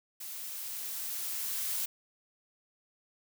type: noise with level ramp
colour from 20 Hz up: blue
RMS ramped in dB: -42 to -33 dBFS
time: 0.2-1.86 s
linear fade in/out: 10 ms
effects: none